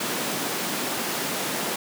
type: high-pass noise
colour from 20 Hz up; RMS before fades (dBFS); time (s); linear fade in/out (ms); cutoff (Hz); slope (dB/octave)
pink; -28; 0-1.76; 5; 180; 24
effects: none